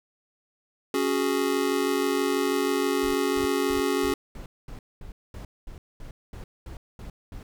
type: chord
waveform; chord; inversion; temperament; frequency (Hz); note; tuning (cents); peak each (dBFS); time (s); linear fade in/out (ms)
square; C# suspended fourth; none; just; 277.2 / 369.6 / 415.8; C#4 / F#4 / G#4; 0 / -2 / +2; -28; 0.94-4.14; 2
type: noise bursts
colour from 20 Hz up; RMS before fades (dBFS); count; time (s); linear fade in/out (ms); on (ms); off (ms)
brown; -39; 14; 3.03-7.43; 2; 110; 220
effects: none